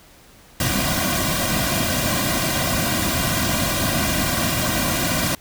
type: noise with comb filter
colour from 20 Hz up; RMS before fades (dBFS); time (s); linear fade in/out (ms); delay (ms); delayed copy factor
pink; -21; 0.6-5.35; 2; 2.3; -0.95
effects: pink hiss -49 dBFS RMS until 5.4 s